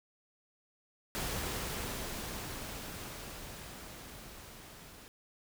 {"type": "noise with level ramp", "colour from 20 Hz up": "pink", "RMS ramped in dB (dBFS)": [-36, -53], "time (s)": [1.15, 5.08], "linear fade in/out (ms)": 0, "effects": []}